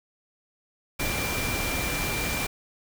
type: tone in noise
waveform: sine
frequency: 2368 Hz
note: D7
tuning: 14 cents sharp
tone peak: -32 dBFS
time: 0.99-2.47 s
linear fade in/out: 10 ms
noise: pink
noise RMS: -29 dBFS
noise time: 0.99-2.47 s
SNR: -6 dB
effects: none